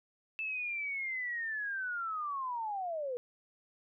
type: linear sweep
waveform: sine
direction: down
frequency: 2644 to 473.4 Hz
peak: -34 dBFS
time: 0.39-3.17 s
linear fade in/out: 0 ms
effects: none